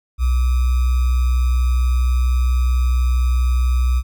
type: tone with sample-and-hold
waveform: sine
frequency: 62.2 Hz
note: B1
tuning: 13 cents sharp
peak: -13 dBFS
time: 0.18-4.03 s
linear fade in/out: 50 ms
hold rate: 1225 Hz
effects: none